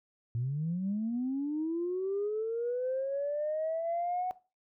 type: linear sweep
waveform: sine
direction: up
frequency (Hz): 113 to 740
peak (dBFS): -29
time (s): 0.35-4.31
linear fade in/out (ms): 0
effects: noise-tail reverb RT60 0.3 s tail -18 dB re dry + tanh soft clip ceiling -25 dBFS